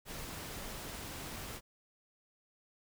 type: noise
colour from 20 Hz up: pink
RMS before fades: -44 dBFS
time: 0.05-1.61 s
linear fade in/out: 50 ms
effects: none